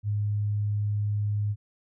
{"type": "tone", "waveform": "sine", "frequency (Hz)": 103.83, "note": "G#2", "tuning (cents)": 0, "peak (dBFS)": -24, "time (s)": [0.03, 1.56], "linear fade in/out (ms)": 50, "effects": []}